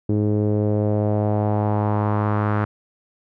sawtooth tone with low-pass filter sweep, 104.9 Hz, G#2, 18 cents sharp, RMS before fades -20 dBFS, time 0.09-2.65 s, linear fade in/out 5 ms, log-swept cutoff 360 to 1400 Hz, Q 2.4, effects none

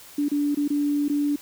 sine tone with dropouts, 290.3 Hz, D4, 20 cents flat, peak -20 dBFS, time 0.18-1.36 s, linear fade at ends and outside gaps 5 ms, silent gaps 0.285-0.315 / 0.548-0.571 / 0.679-0.702 / 1.083-1.097 s, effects white hiss -46 dBFS RMS until 1.41 s

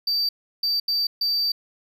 triangle tone bursts at uneven times, 4644 Hz, D8, 20 cents flat, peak -19 dBFS, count 4, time 0.07-0.29 / 0.63-0.8 / 0.88-1.07 / 1.21-1.52 s, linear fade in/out 5 ms, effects none

